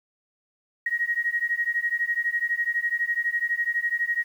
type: beating tone pair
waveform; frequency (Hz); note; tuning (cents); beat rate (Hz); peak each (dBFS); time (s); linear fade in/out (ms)
sine; 1883 / 1895; A#6 / A#6; +17 / +28; 12; -26 / -26; 0.86-4.24; 5
effects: 9-bit